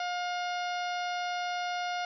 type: harmonic tone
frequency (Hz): 712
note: F5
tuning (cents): +33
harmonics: 1 / 2 / 3 / 4 / 5 / 6 / 7 / 8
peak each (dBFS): -32 / -38 / -42 / -44 / -46 / -48 / -49 / -50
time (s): 0-2.05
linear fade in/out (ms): 2
effects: none